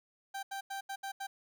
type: tone bursts at uneven times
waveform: 30% pulse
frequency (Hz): 784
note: G5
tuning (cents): 0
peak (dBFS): -35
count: 6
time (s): 0.34-0.43 / 0.51-0.61 / 0.7-0.81 / 0.89-0.96 / 1.03-1.12 / 1.2-1.27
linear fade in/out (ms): 10
effects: none